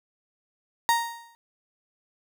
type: tone with exponential decay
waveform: 35% pulse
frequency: 932.3 Hz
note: A#5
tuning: in tune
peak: -15 dBFS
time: 0.89-1.35 s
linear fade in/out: 0 ms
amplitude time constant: 100 ms
effects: none